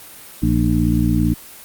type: harmonic tone with a mistuned harmonic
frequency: 57.8 Hz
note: A#1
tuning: 14 cents flat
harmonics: 1 / 2 / 3 / 4 / 5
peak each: -20 / -20 / -20 / -20 / -20 dBFS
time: 0.42-1.34 s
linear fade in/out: 10 ms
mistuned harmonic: 5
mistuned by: +80 cents
effects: white hiss -39 dBFS RMS until 1.64 s + Opus 32 kbps